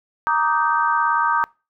sine chord, Eb major seventh, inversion second, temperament just, 933.4 / 1166.7 / 1244.5 / 1555.6 Hz, Bb5 / D6 / Eb6 / G6, +2 / -12 / 0 / -14 cents, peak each -20 / -23 / -22 / -23 dBFS, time 0.27-1.44 s, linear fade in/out 0 ms, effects noise-tail reverb RT60 0.3 s tail -25 dB re dry

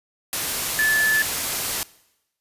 sine tone in noise, 1739 Hz, A6, 21 cents flat, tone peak -17 dBFS, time 0.79-1.22 s, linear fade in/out 0 ms, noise white, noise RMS -25 dBFS, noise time 0.33-1.83 s, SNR +5 dB, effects noise-tail reverb RT60 0.9 s tail -21 dB re dry + resampled to 32000 Hz

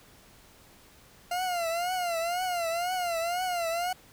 40% pulse tone with vibrato, 698.5 Hz, F5, in tune, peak -27 dBFS, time 1.31-3.93 s, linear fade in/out 5 ms, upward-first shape triangle, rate 2 Hz, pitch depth 120 cents each way, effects pink hiss -56 dBFS RMS until 4.12 s

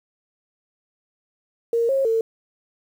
sine tone with pitch steps, 464.9 / 541 / 451 Hz, A#4 / C#5 / A4, -5 / -42 / +43 cents, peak -17 dBFS, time 1.73-2.21 s, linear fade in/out 2 ms, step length 160 ms, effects 8-bit

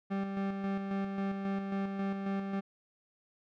40% pulse tone with tremolo, 196 Hz, G3, in tune, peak -30 dBFS, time 0.1-2.61 s, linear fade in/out 20 ms, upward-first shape square, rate 3.7 Hz, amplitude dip 40%, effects low-pass 2000 Hz 12 dB/octave

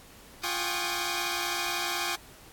10% pulse tone cluster, 349.4 / 769 / 820 / 1104 / 1224 Hz, F4 / G5 / G#5 / C#6 / D#6, +1 / -33 / -22 / -7 / -29 cents, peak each -27 dBFS, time 0.43-2.16 s, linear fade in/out 10 ms, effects pink hiss -52 dBFS RMS until 2.52 s + AAC 64 kbps

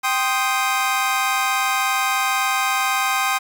25% pulse chord, C minor, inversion second, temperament equal, 784 / 1046.5 / 1244.5 Hz, G5 / C6 / Eb6, 0 / 0 / 0 cents, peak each -19 dBFS, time 0.03-3.39 s, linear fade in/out 20 ms, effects 8-bit

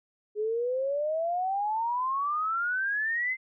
sine exponential sweep, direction up, 414.6 to 2093 Hz, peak -26 dBFS, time 0.35-3.37 s, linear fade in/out 50 ms, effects none

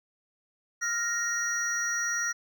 triangle tone cluster, 1399 / 1861 / 5780 Hz, F6 / A#6 / F#8, +3 / -3 / -41 cents, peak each -30 dBFS, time 0.81-2.33 s, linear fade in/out 20 ms, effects none

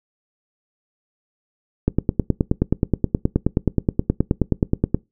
click train, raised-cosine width 3 ms, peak -3 dBFS, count 30, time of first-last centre 1.88-4.946 s, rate 9.46 Hz, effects noise-tail reverb RT60 0.2 s tail -22 dB re dry

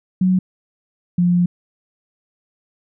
sine tone pair in turn, 185 / 176.29 Hz, F#3 / F3, 0 / +17 cents, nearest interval minor second, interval 83 cents, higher first, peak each -12 dBFS, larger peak neither, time 0.21-0.39 / 1.18-1.46 s, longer second, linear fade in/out 5 ms, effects none

